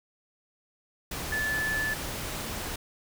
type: tone in noise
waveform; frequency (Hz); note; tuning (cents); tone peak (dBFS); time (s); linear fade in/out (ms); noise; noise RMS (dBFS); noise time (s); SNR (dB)
sine; 1739; A6; -21; -27; 1.32-1.94; 5; pink; -35; 1.11-2.76; +5
effects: none